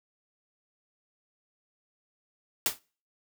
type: noise with exponential decay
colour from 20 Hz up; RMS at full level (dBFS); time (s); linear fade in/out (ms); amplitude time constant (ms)
white; -22; 2.66-2.79; 1; 27
effects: noise-tail reverb RT60 0.4 s tail -25 dB re dry